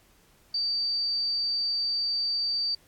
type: tone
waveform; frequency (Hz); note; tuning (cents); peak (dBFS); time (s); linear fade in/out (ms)
sine; 4629; D8; -26; -25; 0.54-2.75; 5
effects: pink hiss -61 dBFS RMS until 2.87 s + AAC 64 kbps